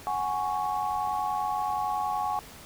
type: chord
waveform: sine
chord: F# suspended second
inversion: none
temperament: equal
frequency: 740 / 830.6 / 1108.7 Hz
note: F#5 / G#5 / C#6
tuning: 0 / 0 / 0 cents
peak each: -32 / -29 / -32 dBFS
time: 0.07-2.39 s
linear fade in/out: 0 ms
effects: pink hiss -47 dBFS RMS until 2.65 s